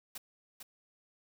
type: noise with echo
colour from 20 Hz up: white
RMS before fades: -43 dBFS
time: 0.15-0.18 s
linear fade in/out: 5 ms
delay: 450 ms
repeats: 1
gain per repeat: -5 dB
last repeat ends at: 0.63 s
effects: none